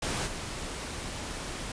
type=noise with level steps; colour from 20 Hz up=pink; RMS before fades=-31 / -37 dBFS; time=0.02-1.72 s; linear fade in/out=5 ms; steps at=0.26 s; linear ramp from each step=20 ms; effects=resampled to 22050 Hz